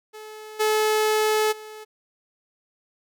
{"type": "tone with level steps", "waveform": "sawtooth", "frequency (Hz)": 430.6, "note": "A4", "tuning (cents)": -37, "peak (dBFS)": [-34, -15, -34], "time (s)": [0.13, 1.85], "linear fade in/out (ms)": 20, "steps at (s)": [0.59, 1.51], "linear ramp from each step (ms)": 20, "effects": []}